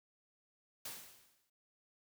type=noise with exponential decay; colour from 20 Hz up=white; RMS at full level=-43 dBFS; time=0.85-1.5 s; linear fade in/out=5 ms; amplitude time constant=140 ms; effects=none